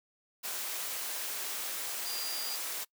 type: tone in noise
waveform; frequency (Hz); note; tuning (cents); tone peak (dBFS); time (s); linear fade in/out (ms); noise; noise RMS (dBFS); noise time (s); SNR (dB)
sine; 4786; D8; +32; -38; 2.05-2.57; 20; white; -37; 0.43-2.85; -4
effects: noise-tail reverb RT60 0.1 s tail -23 dB re dry + high-pass 400 Hz 12 dB/octave